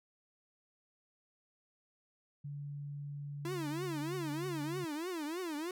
sine tone, 143.7 Hz, D3, 37 cents flat, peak -40 dBFS, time 2.44-4.85 s, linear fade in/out 10 ms
45% pulse tone with vibrato, 329.6 Hz, E4, in tune, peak -37 dBFS, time 3.45-5.71 s, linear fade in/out 2 ms, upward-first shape triangle, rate 3.2 Hz, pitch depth 250 cents each way
effects none

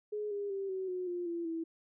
sine tone with pitch steps, 420 / 405.5 / 391.4 / 377.9 / 364.8 / 352.2 / 340 / 328.2 Hz, G#4 / G#4 / G4 / F#4 / F#4 / F4 / F4 / E4, +19 / -41 / -3 / +37 / -24 / +15 / -46 / -8 cents, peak -34 dBFS, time 0.12-1.64 s, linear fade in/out 10 ms, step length 190 ms, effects none

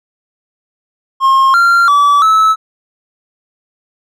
triangle tone with pitch steps, 1071 / 1383 / 1150 / 1302 Hz, C6 / F6 / D6 / E6, +40 / -17 / -37 / -22 cents, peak -4 dBFS, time 1.2-2.56 s, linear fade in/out 50 ms, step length 340 ms, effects none

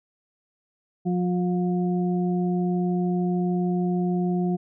harmonic tone, 178.7 Hz, F3, 40 cents sharp, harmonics 1 / 2 / 4, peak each -22 / -28 / -34 dBFS, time 1.05-4.57 s, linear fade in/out 20 ms, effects none

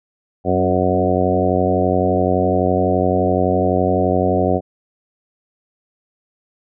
harmonic tone with a mistuned harmonic, 91.8 Hz, F#2, 13 cents flat, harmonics 1 / 2 / 3 / 4 / 5 / 6 / 7 / 8, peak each -22 / -22 / -22 / -22 / -22 / -22 / -22 / -22 dBFS, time 0.44-4.61 s, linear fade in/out 50 ms, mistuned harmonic 3, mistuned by -17 cents, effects none

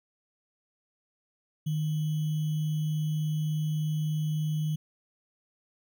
sine tone with sample-and-hold, 153.9 Hz, D#3, 19 cents flat, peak -26 dBFS, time 1.66-4.76 s, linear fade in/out 10 ms, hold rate 3150 Hz, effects none

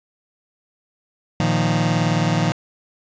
sawtooth chord, Bb suspended fourth, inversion none, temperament just, 116.54 / 155.39 / 174.81 Hz, Bb2 / Eb3 / F3, 0 / -2 / +2 cents, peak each -18 / -16 / -17 dBFS, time 1.4-2.52 s, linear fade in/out 0 ms, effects resampled to 16000 Hz + 8-bit

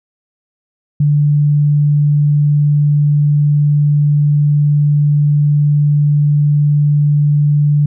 sine tone, 146.83 Hz, D3, in tune, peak -8 dBFS, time 1-7.86 s, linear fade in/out 5 ms, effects none

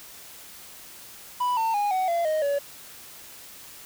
triangle tone with pitch steps, 987.8 / 900.6 / 821.1 / 748.6 / 682.5 / 622.3 / 567.3 Hz, B5 / A5 / G#5 / F#5 / F5 / D#5 / C#5, 0 / +40 / -20 / +20 / -40 / 0 / +40 cents, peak -20 dBFS, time 1.4-2.59 s, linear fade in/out 10 ms, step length 170 ms, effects white hiss -45 dBFS RMS until 3.85 s

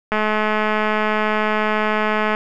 click train, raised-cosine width 0.5 ms, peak -5 dBFS, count 478, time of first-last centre 0.12-2.349 s, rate 214 Hz, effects none

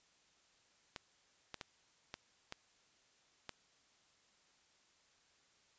clicks, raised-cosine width 0.2 ms, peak -26 dBFS, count 6, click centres 0.962 / 1.543 / 1.612 / 2.141 / 2.524 / 3.493 s, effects white hiss -71 dBFS RMS until 5.78 s + resampled to 16000 Hz

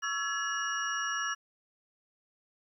sine tone cluster, 1118 / 1338 / 1695 / 2880 / 5670 Hz, C#6 / E6 / G#6 / F#7 / F8, +14 / +25 / +35 / -47 / +25 cents, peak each -40 / -35 / -34 / -40 / -40 dBFS, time 0.02-1.35 s, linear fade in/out 20 ms, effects 11-bit

